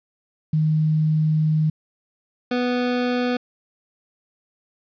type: tone pair in turn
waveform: sine / 25% pulse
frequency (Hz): 155.56 / 246.9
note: D#3 / B3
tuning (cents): 0 / 0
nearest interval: minor sixth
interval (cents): 800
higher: second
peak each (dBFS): -16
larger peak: neither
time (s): 0.53-1.7 / 2.51-3.37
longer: first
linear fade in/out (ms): 5
effects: resampled to 11025 Hz + 9-bit